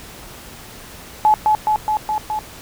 sine tone with echo, 856 Hz, A5, 48 cents flat, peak -9 dBFS, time 1.25-1.34 s, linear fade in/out 0 ms, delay 210 ms, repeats 5, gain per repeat -2 dB, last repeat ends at 2.39 s, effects pink hiss -38 dBFS RMS until 2.61 s

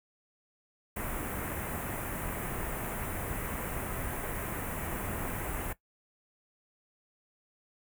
pink band-stop noise, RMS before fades -36 dBFS, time 0.96-5.73 s, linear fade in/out 5 ms, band 2300 to 9200 Hz, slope 24 dB/octave, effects noise-tail reverb RT60 0.1 s tail -17 dB re dry

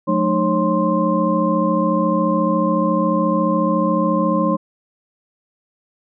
sine tone cluster, 180.4 / 214.5 / 303.7 / 544 / 1049 Hz, F#3 / A3 / D#4 / C#5 / C6, -44 / -44 / -42 / -33 / +4 cents, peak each -21 dBFS, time 0.07-4.57 s, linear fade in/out 20 ms, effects none

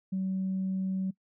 sine tone, 189.5 Hz, F#3, 42 cents sharp, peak -27 dBFS, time 0.12-1.11 s, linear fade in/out 10 ms, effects noise-tail reverb RT60 0.1 s tail -22 dB re dry + tanh soft clip ceiling -24 dBFS

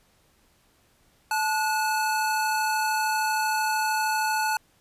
square tone pair together, 869.4 / 1460 Hz, A5 / F#6, -21 / -24 cents, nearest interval major sixth, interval 897 cents, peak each -25 / -29 dBFS, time 1.31-4.57 s, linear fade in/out 2 ms, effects pink hiss -63 dBFS RMS until 4.8 s + resampled to 32000 Hz

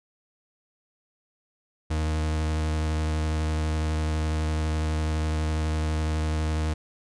40% pulse tone with vibrato, 77.78 Hz, D#2, in tune, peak -23 dBFS, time 1.9-6.74 s, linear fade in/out 10 ms, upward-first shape square, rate 12 Hz, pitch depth 11 cents each way, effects resampled to 22050 Hz

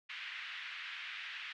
pink band-pass noise, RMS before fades -45 dBFS, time 0.09-1.53 s, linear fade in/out 10 ms, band 1700 to 3100 Hz, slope 24 dB/octave, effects none

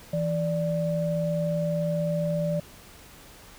sine tone pair together, 164.81 / 587.3 Hz, E3 / D5, 0 / 0 cents, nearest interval octave + minor seventh, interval 2200 cents, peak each -26 / -27 dBFS, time 0.13-2.6 s, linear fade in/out 5 ms, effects pink hiss -49 dBFS RMS until 3.58 s

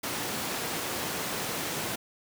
pink high-pass noise, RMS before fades -33 dBFS, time 0.03-1.96 s, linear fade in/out 10 ms, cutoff 170 Hz, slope 12 dB/octave, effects none

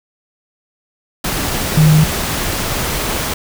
sine tone in noise, 154.8 Hz, D#3, 9 cents flat, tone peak -6 dBFS, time 1.77-2.04 s, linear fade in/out 5 ms, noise pink, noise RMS -19 dBFS, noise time 1.24-3.34 s, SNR +10 dB, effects none

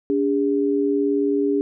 sine tone pair together, 286.4 / 405 Hz, D4 / G#4, -43 / -43 cents, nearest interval tritone, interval 600 cents, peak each -20 dBFS, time 0.1-1.61 s, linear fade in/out 0 ms, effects none

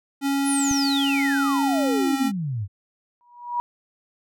square tone with pitch glide, 277.2 to 270.4 Hz, C#4 to C#4, 0 to -43 cents, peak -21 dBFS, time 0.21-2.32 s, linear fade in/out 50 ms, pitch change -43 cents, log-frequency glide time 1.53-2.15 s
sine exponential sweep, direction down, 11175 to 92.5 Hz, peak -24 dBFS, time 0.44-2.68 s, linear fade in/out 50 ms
click, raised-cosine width 5 ms, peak -20 dBFS, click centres 0.712 s
sine tone with exponential growth, 964 Hz, B5, 42 cents flat, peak -19 dBFS, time 3.21-3.6 s, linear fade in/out 0 ms, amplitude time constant 83 ms
effects none

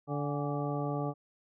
harmonic tone with a mistuned harmonic, 145.1 Hz, D3, 21 cents flat, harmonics 1 / 2 / 3 / 4 / 5 / 6 / 8, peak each -34 / -37 / -39 / -40 / -41 / -42 / -43 dBFS, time 0.07-1.14 s, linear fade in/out 50 ms, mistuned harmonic 6, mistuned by -85 cents, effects none

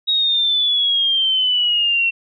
sine exponential sweep, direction down, 3800 to 2708 Hz, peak -14 dBFS, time 0.07-2.11 s, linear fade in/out 20 ms, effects none

